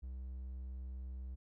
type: tone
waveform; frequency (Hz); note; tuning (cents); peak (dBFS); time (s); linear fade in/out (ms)
triangle; 64; C2; -38; -40; 0.02-1.36; 20
effects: none